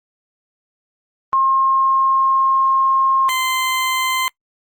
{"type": "tone pair in turn", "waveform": ["sine", "20% pulse"], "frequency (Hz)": [1069, 1036.8], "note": ["C6", "C6"], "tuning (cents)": [37, -16], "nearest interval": "minor second", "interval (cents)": 53, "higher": "first", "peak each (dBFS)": -12, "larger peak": "neither", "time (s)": [[1.33, 3.29], [3.29, 4.28]], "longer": "first", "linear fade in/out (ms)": 0, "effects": ["noise-tail reverb RT60 0.1 s tail -25 dB re dry", "Opus 24 kbps"]}